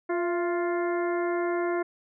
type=harmonic tone with a mistuned harmonic; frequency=350 Hz; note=F4; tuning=4 cents sharp; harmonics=1 / 2 / 3 / 4 / 5 / 6; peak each=-26 / -32 / -36 / -38 / -40 / -42 dBFS; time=0.09-1.83 s; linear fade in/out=10 ms; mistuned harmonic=2; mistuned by=-49 cents; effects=none